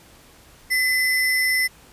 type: tone with sample-and-hold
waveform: sine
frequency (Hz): 2021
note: B6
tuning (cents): +39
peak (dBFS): -17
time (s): 0.7-1.68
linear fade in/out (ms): 20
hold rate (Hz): 7350
effects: pink hiss -50 dBFS RMS until 1.92 s + resampled to 32000 Hz